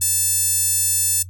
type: tone with high-pass filter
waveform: sawtooth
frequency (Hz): 880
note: A5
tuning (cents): 0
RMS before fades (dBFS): -19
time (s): 0.01-1.23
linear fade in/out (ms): 10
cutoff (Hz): 8500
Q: 2.6
effects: noise-tail reverb RT60 0.1 s tail -17 dB re dry + added 91 Hz sine -34 dBFS peak until 1.29 s